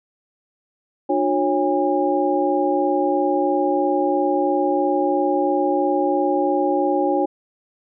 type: tone cluster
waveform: sine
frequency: 297.9 / 360.9 / 551 / 813 Hz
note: D4 / F#4 / C#5 / G#5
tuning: +25 / -43 / -11 / -37 cents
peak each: -22 dBFS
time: 1.09-7.26 s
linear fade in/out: 10 ms
effects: none